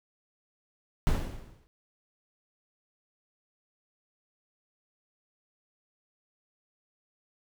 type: noise with exponential decay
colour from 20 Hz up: brown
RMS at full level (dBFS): -23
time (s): 1.07-1.67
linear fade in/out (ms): 0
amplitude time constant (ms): 130
effects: none